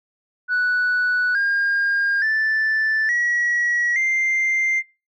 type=tone with pitch steps; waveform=sine; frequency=1480 / 1614 / 1760 / 1919.3 / 2093 Hz; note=F#6 / G#6 / A6 / B6 / C7; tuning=0 / -50 / 0 / -50 / 0 cents; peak=-15 dBFS; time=0.48-4.83 s; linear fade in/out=50 ms; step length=870 ms; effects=noise-tail reverb RT60 0.3 s tail -24 dB re dry + tanh soft clip ceiling -15 dBFS